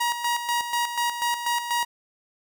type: tone with tremolo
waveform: sawtooth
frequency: 952 Hz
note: A#5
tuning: 36 cents sharp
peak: -18 dBFS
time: 0-1.85 s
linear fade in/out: 10 ms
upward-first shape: square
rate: 4.1 Hz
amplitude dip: 60%
effects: none